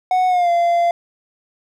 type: tone with pitch glide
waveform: triangle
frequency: 738 to 688.6 Hz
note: F#5 to F5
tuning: -5 to -25 cents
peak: -11 dBFS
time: 0.11-0.91 s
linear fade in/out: 2 ms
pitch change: -120 cents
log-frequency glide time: 0.28-0.5 s
effects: none